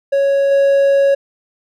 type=tone with level steps; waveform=triangle; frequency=554.4 Hz; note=C#5; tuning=in tune; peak=-9 / -7 dBFS; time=0.12-1.15 s; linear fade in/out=10 ms; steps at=0.51 s; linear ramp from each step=5 ms; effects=none